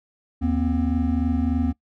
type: tone cluster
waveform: triangle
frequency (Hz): 77.6 / 239 / 262.4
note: D#2 / A#3 / C4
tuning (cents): -4 / +43 / +5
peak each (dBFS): -22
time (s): 0.41-1.73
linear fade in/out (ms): 20
effects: noise-tail reverb RT60 0.1 s tail -21 dB re dry